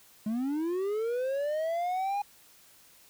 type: linear sweep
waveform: triangle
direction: up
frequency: 207.7 to 824 Hz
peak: -26 dBFS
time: 0.26-2.22 s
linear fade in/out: 5 ms
effects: white hiss -58 dBFS RMS until 3.09 s